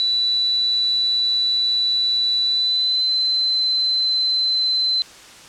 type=tone with pitch glide; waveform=sine; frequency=3961 to 4061 Hz; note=B7 to B7; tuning=+4 to +48 cents; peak=-16 dBFS; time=0-5.02 s; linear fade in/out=0 ms; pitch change=+44 cents; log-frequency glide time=2.44-3.12 s; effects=white hiss -42 dBFS RMS until 5.48 s + low-pass 7000 Hz 12 dB/octave